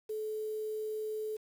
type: tone with quantisation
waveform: sine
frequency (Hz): 431.2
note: A4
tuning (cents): -35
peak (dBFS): -34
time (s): 0.09-1.37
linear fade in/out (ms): 10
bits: 9
effects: none